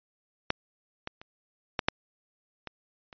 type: clicks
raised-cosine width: 0.3 ms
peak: -8 / -18 / -29 / -10 / -6 / -21 / -30 dBFS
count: 7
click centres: 0.504 / 1.074 / 1.215 / 1.792 / 1.885 / 2.673 / 3.128 s
effects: resampled to 11025 Hz